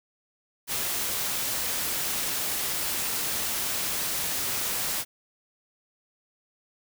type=noise; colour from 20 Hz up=white; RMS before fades=-29 dBFS; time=0.67-5.05 s; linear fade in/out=50 ms; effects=none